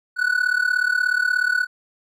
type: tone with amplitude modulation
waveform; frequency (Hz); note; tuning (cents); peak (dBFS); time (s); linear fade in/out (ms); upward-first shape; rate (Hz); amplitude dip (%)
triangle; 1480; F#6; 0; -12; 0.16-1.67; 50; sine; 36.7; 85
effects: none